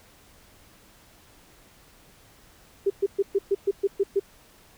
sine tone bursts, 396 Hz, G4, 18 cents sharp, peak -18 dBFS, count 9, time 2.86-4.198 s, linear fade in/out 10 ms, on 42 ms, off 120 ms, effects pink hiss -55 dBFS RMS until 4.77 s

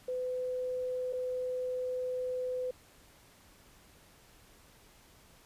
sine tone with dropouts, 505 Hz, B4, 39 cents sharp, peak -32 dBFS, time 0.08-2.71 s, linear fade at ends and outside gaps 5 ms, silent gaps 1.127-1.132 s, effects pink hiss -60 dBFS RMS until 5.45 s + resampled to 32000 Hz

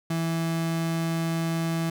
35% pulse tone, 164.81 Hz, E3, in tune, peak -23 dBFS, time 0.1-1.9 s, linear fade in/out 5 ms, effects none

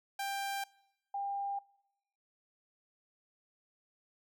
sawtooth / sine tone pair in turn, 791 / 798.8 Hz, G5 / G5, +15 / +32 cents, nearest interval unison, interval 17 cents, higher second, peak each -31 / -34 dBFS, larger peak first, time 0.19-0.64 / 1.14-1.59 s, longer neither, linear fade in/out 5 ms, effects noise-tail reverb RT60 0.9 s tail -25 dB re dry

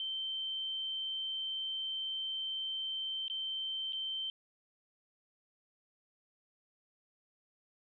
sine tone with dropouts, 3111 Hz, G7, 14 cents flat, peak -35 dBFS, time 0-4.3 s, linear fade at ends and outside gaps 1 ms, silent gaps 3.281-3.299 / 3.924-3.931 s, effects none

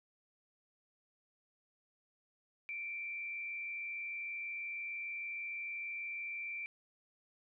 sine tone with frequency modulation, 2349 Hz, D7, in tune, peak -39 dBFS, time 2.69-6.66 s, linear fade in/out 0 ms, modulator 86.4 Hz, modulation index 0.61, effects none

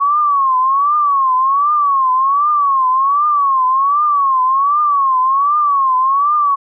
sine tone with vibrato, 1108.7 Hz, C#6, in tune, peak -10 dBFS, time 0-6.56 s, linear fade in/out 20 ms, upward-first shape triangle, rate 1.3 Hz, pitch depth 160 cents each way, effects none

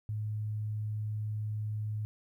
sine tone, 106.8 Hz, G#2, 49 cents sharp, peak -32 dBFS, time 0.09-2.05 s, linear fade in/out 0 ms, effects 12-bit

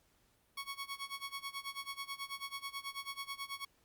15% pulse tone with tremolo, 1108.7 Hz, C#6, in tune, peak -32 dBFS, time 0.57-3.65 s, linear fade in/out 5 ms, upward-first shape sine, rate 9.2 Hz, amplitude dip 90%, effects pink hiss -72 dBFS RMS until 3.84 s + Opus 48 kbps

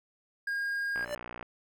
triangle tone, 1623 Hz, G#6, 40 cents flat, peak -28 dBFS, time 0.47-1.05 s, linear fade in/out 5 ms
click train, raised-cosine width 0.5 ms, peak -25 dBFS, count 29, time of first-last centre 0.96-1.427 s, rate 59.9 Hz
square tone with exponential growth, 587.3 Hz, D5, in tune, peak -30 dBFS, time 0.97-1.15 s, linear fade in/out 5 ms, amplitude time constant 39 ms
effects none

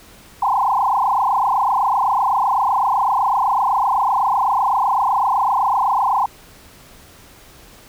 sine tone with frequency modulation, 911 Hz, A#5, 40 cents flat, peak -14 dBFS, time 0.42-6.26 s, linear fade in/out 5 ms, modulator 27.9 Hz, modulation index 5.1, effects pink hiss -45 dBFS RMS until 7.88 s

